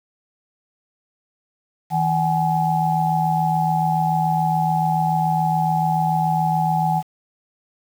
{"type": "tone cluster", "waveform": "sine", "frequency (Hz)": [160.9, 755, 842], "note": ["E3", "F#5", "G#5"], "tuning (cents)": [-42, 35, 24], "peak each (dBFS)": -21, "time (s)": [1.9, 7.03], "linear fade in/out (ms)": 50, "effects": ["7-bit"]}